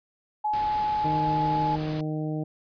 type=tone; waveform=sine; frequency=848 Hz; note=G#5; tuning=36 cents sharp; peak=-23 dBFS; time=0.44-1.76 s; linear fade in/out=10 ms
type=noise; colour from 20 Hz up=pink; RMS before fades=-39 dBFS; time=0.53-2.01 s; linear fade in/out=5 ms
type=harmonic tone; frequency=154.3 Hz; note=D#3; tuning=14 cents flat; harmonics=1 / 2 / 3 / 4 / 5; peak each=-29 / -31 / -38 / -39 / -43 dBFS; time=1.04-2.44 s; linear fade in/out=10 ms
effects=resampled to 11025 Hz